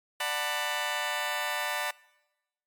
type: chord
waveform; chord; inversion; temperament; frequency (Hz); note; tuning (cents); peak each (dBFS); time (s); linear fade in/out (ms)
15% pulse; B minor seventh; first; just; 592.7 / 740.8 / 889 / 987.8; D5 / F#5 / A5 / B5; +16 / +2 / +18 / 0; -29; 0.2-1.91; 5
effects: noise-tail reverb RT60 1.0 s tail -23 dB re dry + MP3 96 kbps